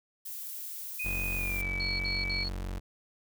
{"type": "noise", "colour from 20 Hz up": "violet", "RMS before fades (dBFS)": -40, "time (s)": [0.25, 1.62], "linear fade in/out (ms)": 10}
{"type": "tone with pitch glide", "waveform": "sine", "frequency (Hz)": [2489, 2296], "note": ["D#7", "D7"], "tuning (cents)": [0, -40], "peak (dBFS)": -32, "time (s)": [0.99, 2.44], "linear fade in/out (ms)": 10, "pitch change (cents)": -140, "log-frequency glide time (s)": [1.35, 1.67]}
{"type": "tone", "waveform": "35% pulse", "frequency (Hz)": 46.17, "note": "F#1", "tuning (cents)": -3, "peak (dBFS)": -32, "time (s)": [1.04, 2.8], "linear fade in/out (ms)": 20}
{"type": "tone bursts", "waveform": "sine", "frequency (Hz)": 4354, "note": "C#8", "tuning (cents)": -32, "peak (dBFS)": -33, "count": 3, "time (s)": [1.8, 2.486], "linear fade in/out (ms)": 2, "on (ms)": 190, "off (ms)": 58}
{"effects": []}